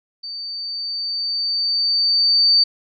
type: tone with level ramp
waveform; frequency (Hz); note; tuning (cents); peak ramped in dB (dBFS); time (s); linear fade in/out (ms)
sine; 4591; D8; -40; -28 to -10; 0.23-2.64; 10
effects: none